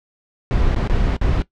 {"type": "noise with dropouts", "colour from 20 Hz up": "brown", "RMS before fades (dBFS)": -17, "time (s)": [0.51, 1.42], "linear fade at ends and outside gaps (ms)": 0, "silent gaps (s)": [[0.745, 0.762], [0.874, 0.898], [1.165, 1.213]], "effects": ["noise-tail reverb RT60 0.1 s tail -17 dB re dry", "low-pass 4000 Hz 12 dB/octave"]}